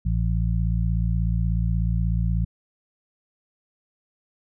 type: harmonic tone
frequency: 56.5 Hz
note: A1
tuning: 47 cents sharp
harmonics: 1 / 2 / 3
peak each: -22 / -25 / -27 dBFS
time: 0.05-2.45 s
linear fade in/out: 10 ms
effects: none